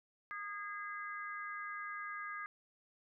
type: harmonic tone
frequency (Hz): 410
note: G#4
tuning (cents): -22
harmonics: 3 / 4 / 5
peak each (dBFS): -44 / -45 / -48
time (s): 0.31-2.46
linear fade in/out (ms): 0
effects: none